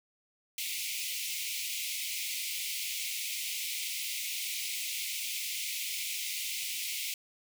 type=high-pass noise; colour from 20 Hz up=pink; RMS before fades=-36 dBFS; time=0.58-7.14 s; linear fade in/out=2 ms; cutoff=2100 Hz; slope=96 dB/octave; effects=none